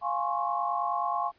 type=chord; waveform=sine; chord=Db major seventh; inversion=first; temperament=equal with one note detuned; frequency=698.5 / 830.6 / 1059.3 / 1108.7 Hz; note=F5 / Ab5 / C6 / Db6; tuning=0 / 0 / +21 / 0 cents; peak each=-32 dBFS; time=0.01-1.32 s; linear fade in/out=50 ms; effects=pink hiss -65 dBFS RMS until 1.38 s + resampled to 11025 Hz